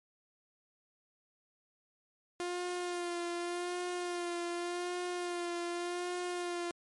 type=tone with vibrato; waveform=sawtooth; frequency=351.2 Hz; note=F4; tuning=10 cents sharp; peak=-31 dBFS; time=2.4-6.71 s; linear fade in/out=0 ms; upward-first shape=sine; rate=0.86 Hz; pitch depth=28 cents each way; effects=MP3 48 kbps